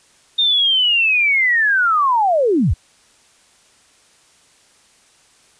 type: linear sweep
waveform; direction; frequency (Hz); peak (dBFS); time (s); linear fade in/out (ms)
sine; down; 3675 to 45.06; -12; 0.38-2.74; 10
effects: white hiss -53 dBFS RMS until 5.59 s + resampled to 22050 Hz

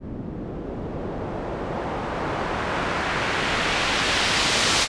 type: noise with low-pass filter sweep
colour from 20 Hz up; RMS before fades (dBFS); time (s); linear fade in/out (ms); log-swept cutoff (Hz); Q
white; -25; 0-4.88; 50; 250 to 5400; 0.82
effects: resampled to 22050 Hz

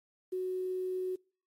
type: tone with quantisation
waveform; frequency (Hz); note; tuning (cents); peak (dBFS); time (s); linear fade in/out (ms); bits
sine; 370; F#4; 0; -31; 0.32-1.16; 10; 10
effects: noise-tail reverb RT60 0.4 s tail -26 dB re dry + MP3 64 kbps

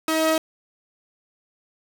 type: tone pair together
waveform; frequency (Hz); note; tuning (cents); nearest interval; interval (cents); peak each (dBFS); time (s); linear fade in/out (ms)
sawtooth; 317.7 / 637.8; D#4 / D#5; +36 / +43; octave; 1207; -18; 0.08-0.38; 2
effects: none

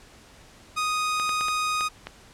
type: tone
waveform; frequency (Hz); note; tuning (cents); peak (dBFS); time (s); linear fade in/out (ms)
sawtooth; 1244.5; D#6; 0; -20; 0.76-1.89; 20
type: clicks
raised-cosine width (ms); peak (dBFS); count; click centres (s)
0.3; -18; 6; 1.198 / 1.293 / 1.41 / 1.484 / 1.809 / 2.07
effects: pink hiss -51 dBFS RMS until 2.33 s + low-pass 9000 Hz 12 dB/octave

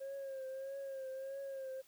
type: tone with vibrato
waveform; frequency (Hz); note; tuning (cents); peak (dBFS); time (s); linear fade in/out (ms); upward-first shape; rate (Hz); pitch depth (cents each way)
sine; 538; C5; +48; -39; 0-1.82; 20; triangle; 1.6; 50
effects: tanh soft clip ceiling -40 dBFS + white hiss -67 dBFS RMS until 1.87 s

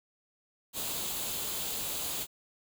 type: noise with comb filter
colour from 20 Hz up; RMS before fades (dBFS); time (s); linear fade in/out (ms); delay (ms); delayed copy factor
white; -35; 0.73-2.27; 50; 0.27; +0.5
effects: none

